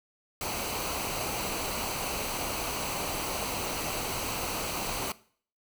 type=noise with comb filter; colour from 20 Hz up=pink; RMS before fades=-33 dBFS; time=0.41-5.12 s; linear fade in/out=2 ms; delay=0.57 ms; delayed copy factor=-0.55; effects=noise-tail reverb RT60 0.5 s tail -19 dB re dry